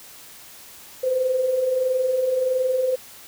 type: tone pair together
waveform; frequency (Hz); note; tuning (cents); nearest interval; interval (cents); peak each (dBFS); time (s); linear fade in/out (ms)
sine; 493.9 / 515.4; B4 / C5; 0 / -26; minor second; 74; -29 / -19; 1.03-2.96; 10
effects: white hiss -44 dBFS RMS until 3.27 s